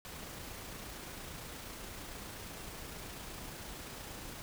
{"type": "noise with amplitude modulation", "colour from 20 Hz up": "pink", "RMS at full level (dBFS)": -45, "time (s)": [0.05, 4.42], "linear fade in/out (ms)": 0, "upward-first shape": "sine", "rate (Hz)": 28.6, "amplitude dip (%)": 25, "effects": []}